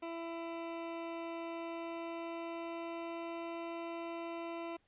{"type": "tone with pitch glide", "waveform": "20% pulse", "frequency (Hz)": [333.8, 335.9], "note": ["E4", "E4"], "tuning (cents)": [22, 33], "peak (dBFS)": -35, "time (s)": [0.02, 4.77], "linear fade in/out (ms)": 10, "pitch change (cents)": 11, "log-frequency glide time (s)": [1.44, 3.68], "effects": ["pink hiss -75 dBFS RMS until 4.87 s", "resampled to 8000 Hz"]}